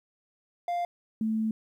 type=tone pair in turn; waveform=triangle / sine; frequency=698.5 / 220 Hz; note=F5 / A3; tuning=0 / 0 cents; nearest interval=octave + minor sixth; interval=2000 cents; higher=first; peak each=-25 dBFS; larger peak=neither; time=0.68-0.85 / 1.21-1.51 s; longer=second; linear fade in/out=2 ms; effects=11-bit